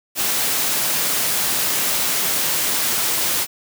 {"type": "high-pass noise", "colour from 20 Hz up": "white", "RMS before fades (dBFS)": -20, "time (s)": [0.15, 3.47], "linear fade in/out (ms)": 50, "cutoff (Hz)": 110, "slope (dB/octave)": 12, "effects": []}